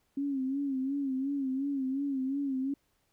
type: tone with vibrato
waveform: sine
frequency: 271.8 Hz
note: C#4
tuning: 34 cents flat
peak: -29 dBFS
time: 0.17-2.74 s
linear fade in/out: 5 ms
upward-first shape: sine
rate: 2.8 Hz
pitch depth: 78 cents each way
effects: pink hiss -74 dBFS RMS until 3.12 s